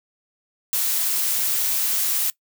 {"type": "noise", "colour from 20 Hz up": "blue", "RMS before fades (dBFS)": -22, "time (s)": [0.73, 2.3], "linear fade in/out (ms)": 0, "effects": ["noise-tail reverb RT60 0.1 s tail -21 dB re dry"]}